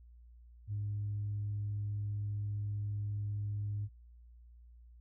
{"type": "tone", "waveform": "sine", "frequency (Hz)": 103.3, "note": "G#2", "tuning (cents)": -9, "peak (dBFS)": -33, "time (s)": [0.67, 3.89], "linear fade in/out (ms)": 50, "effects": ["tanh soft clip ceiling -30 dBFS", "added 59 Hz sine -54 dBFS peak until 5 s"]}